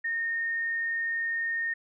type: tone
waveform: sine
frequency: 1838 Hz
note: A#6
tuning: 25 cents flat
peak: -27 dBFS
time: 0.04-1.74 s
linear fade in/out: 10 ms
effects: none